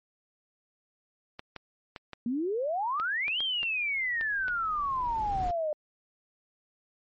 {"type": "clicks", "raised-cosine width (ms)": 0.3, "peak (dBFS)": -23, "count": 10, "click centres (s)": [1.394, 1.563, 1.962, 2.133, 2.999, 3.281, 3.405, 3.631, 4.211, 4.482]}
{"type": "exponential two-way sweep", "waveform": "sine", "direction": "up then down", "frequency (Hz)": [227.5, 3255, 594], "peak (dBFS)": -27, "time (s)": [2.26, 5.73], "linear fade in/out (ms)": 2, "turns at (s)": 3.41}
{"type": "noise with exponential growth", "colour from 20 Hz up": "brown", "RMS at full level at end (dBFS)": -33, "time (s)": [3.57, 5.51], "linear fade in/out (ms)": 1, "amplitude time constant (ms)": 420}
{"effects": ["MP3 32 kbps"]}